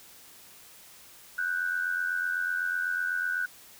sine tone pair together, 1480 / 1568 Hz, F#6 / G6, 0 / 0 cents, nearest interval minor second, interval 100 cents, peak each -28 / -33 dBFS, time 1.38-3.46 s, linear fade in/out 5 ms, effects white hiss -52 dBFS RMS until 3.79 s

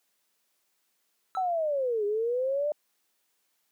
triangle tone with exponential decay, 1318.5 Hz, E6, in tune, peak -29 dBFS, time 1.35-1.51 s, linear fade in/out 0 ms, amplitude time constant 33 ms
sine linear two-way sweep, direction down then up, 769 to 403.5 to 604 Hz, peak -25 dBFS, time 1.37-2.72 s, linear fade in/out 2 ms, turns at 2.05 s
effects white hiss -74 dBFS RMS until 3.71 s + high-pass 200 Hz 12 dB/octave

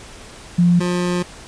sine / 25% pulse tone pair in turn, 174.61 / 177.56 Hz, F3 / F3, 0 / +29 cents, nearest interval unison, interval 29 cents, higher second, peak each -10 / -14 dBFS, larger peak first, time 0.58-0.8 / 0.8-1.23 s, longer second, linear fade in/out 10 ms, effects pink hiss -39 dBFS RMS until 1.47 s + resampled to 22050 Hz

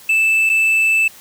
triangle tone with dropouts, 2637 Hz, E7, in tune, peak -10 dBFS, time 0.09-1.08 s, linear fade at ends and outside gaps 5 ms, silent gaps 0.494-0.497 s, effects white hiss -42 dBFS RMS until 1.2 s

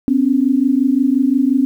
sine tone pair together, 254.3 / 280 Hz, C4 / C#4, -49 / +18 cents, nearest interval major second, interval 167 cents, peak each -14 dBFS, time 0.08-1.65 s, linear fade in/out 0 ms, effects 8-bit

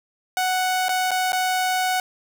sawtooth tone with dropouts, 741 Hz, F#5, 2 cents sharp, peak -16 dBFS, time 0.37-2 s, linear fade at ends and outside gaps 1 ms, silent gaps 0.884-0.892 / 1.108-1.115 / 1.321-1.33 s, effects none

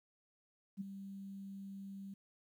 sine tone with ADSR envelope, 196 Hz, G3, in tune, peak -36 dBFS, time 0.77-2.14 s, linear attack 38 ms, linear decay 13 ms, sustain -9 dB, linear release 5 ms, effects 12-bit

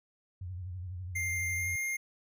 sine tone with vibrato, 90.5 Hz, F#2, 38 cents flat, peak -37 dBFS, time 0.41-1.76 s, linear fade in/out 5 ms, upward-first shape sine, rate 12 Hz, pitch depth 91 cents each way
square tone with pitch glide, 2105 to 2121 Hz, C7 to C7, +10 to +23 cents, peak -32 dBFS, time 1.15-1.97 s, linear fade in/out 10 ms, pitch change +13 cents, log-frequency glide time 1.55-1.67 s
effects none

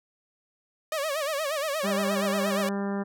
sawtooth tone with vibrato, 594 Hz, D5, 20 cents sharp, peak -23 dBFS, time 0.92-2.69 s, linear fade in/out 2 ms, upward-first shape sine, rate 8.5 Hz, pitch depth 140 cents each way
harmonic tone, 199.1 Hz, G3, 27 cents sharp, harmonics 1 / 2 / 3 / 4 / 5 / 6 / 7 / 8 / 9, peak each -28 / -34 / -38 / -40 / -42 / -44 / -45 / -46 / -47 dBFS, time 1.83-3.04 s, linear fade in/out 20 ms
effects none

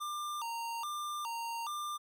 square tone with vibrato, 1051 Hz, C6, 7 cents sharp, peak -37 dBFS, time 0-1.98 s, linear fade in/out 20 ms, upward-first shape square, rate 1.2 Hz, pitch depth 220 cents each way, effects none

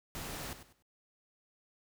pink noise with echo, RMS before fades -42 dBFS, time 0.15-0.53 s, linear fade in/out 0 ms, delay 98 ms, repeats 3, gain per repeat -11 dB, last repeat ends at 0.824 s, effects none

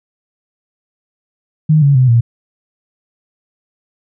sine tone with pitch steps, 154.8 / 141.13 / 128.68 / 117.32 Hz, D#3 / C#3 / C3 / A#2, -9 / +31 / -28 / +12 cents, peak -6 dBFS, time 1.69-2.21 s, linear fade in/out 10 ms, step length 130 ms, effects none

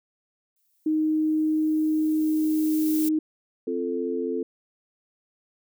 violet noise with exponential growth, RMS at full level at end -31 dBFS, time 0.56-3.09 s, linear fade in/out 5 ms, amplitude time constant 550 ms
sine tone, 311.1 Hz, D#4, in tune, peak -20 dBFS, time 0.86-3.19 s, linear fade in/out 5 ms
sine chord, F major, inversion second, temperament equal with one note detuned, 261.6 / 345 / 440 Hz, C4 / F4 / A4, 0 / -21 / 0 cents, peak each -30 / -30 / -28 dBFS, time 3.67-4.43 s, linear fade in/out 5 ms
effects none

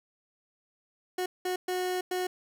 30% pulse tone bursts at uneven times, 365.3 Hz, F#4, 22 cents flat, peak -26 dBFS, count 4, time 1.18-1.26 / 1.45-1.56 / 1.68-2.01 / 2.11-2.27 s, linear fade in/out 5 ms, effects none

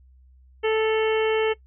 harmonic tone with a mistuned harmonic, 438.8 Hz, A4, 5 cents flat, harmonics 1 / 2 / 3 / 4 / 5 / 6 / 7, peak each -19 / -31 / -34 / -34 / -32 / -35 / -35 dBFS, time 0.63-1.54 s, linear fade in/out 20 ms, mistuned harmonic 6, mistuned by +57 cents, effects noise-tail reverb RT60 0.1 s tail -19 dB re dry + added 64 Hz sine -50 dBFS peak until 1.66 s

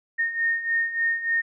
sine beating tone pair, 1837 / 1840.4 Hz, A#6 / A#6, -26 / -23 cents, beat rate 3.4 Hz, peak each -28 / -23 dBFS, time 0.18-1.42 s, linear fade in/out 20 ms, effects none

